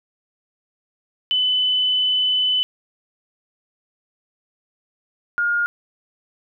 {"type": "tone pair in turn", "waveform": "sine", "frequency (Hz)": [3010, 1420.5], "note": ["F#7", "F6"], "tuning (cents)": [29, 29], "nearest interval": "octave + minor second", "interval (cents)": 1300, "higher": "first", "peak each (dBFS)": [-16, -17], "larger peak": "first", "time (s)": [[1.31, 2.63], [5.38, 5.66]], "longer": "first", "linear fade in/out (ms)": 0, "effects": []}